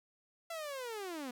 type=linear sweep; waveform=sawtooth; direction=down; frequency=680 to 238.6 Hz; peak=-36 dBFS; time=0.5-1.31 s; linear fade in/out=5 ms; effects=none